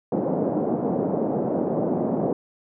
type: band-pass noise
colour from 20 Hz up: pink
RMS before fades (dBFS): -24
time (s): 0.12-2.33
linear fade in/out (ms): 2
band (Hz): 180 to 670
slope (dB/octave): 24
effects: none